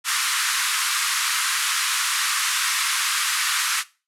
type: band-pass noise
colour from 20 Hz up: pink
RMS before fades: -23 dBFS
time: 0.04-3.84 s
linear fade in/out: 50 ms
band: 1100 to 12000 Hz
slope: 48 dB/octave
effects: noise-tail reverb RT60 0.3 s tail -18 dB re dry